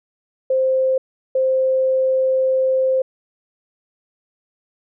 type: tone bursts at uneven times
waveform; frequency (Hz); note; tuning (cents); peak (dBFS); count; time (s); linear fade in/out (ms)
sine; 523.3; C5; 0; -14; 2; 0.5-0.98 / 1.35-3.02; 5
effects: none